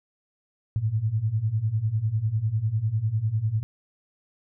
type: beating tone pair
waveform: sine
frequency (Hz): 103.83 / 113.83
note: G#2 / A#2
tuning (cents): 0 / -41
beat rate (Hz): 10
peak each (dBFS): -27 / -24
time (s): 0.76-3.63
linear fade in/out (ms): 0
effects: none